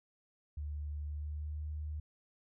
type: tone with pitch glide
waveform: sine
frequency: 74 to 75.86 Hz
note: D2 to D#2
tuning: +14 to -43 cents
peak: -37 dBFS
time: 0.57-2 s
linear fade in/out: 5 ms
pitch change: +43 cents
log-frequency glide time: 1.04-1.65 s
effects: none